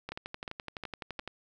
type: two click trains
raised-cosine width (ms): 0.3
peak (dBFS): -22 / -22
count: 4 / 15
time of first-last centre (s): 0.12-1.195 / 0.09-1.276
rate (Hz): 2.79 / 11.8
effects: none